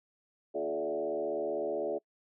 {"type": "tone with frequency modulation", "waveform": "sine", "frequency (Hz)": 501, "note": "B4", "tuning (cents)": 25, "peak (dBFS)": -30, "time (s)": [0.54, 1.99], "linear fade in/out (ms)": 20, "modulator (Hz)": 75.8, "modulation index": 2.2, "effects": ["noise-tail reverb RT60 0.1 s tail -26 dB re dry"]}